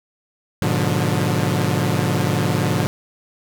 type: chord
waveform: sawtooth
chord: G# diminished seventh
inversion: none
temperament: equal with one note detuned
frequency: 103.83 / 123.47 / 146.83 / 178.9 Hz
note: G#2 / B2 / D3 / F3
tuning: 0 / 0 / 0 / +42 cents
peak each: -19 / -20 / -18 / -19 dBFS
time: 0.62-2.87 s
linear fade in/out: 0 ms
effects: none